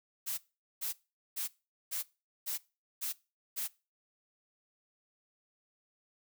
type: noise bursts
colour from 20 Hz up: blue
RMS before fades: -36 dBFS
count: 7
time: 0.26-3.68 s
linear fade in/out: 20 ms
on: 120 ms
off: 430 ms
effects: noise-tail reverb RT60 0.3 s tail -21 dB re dry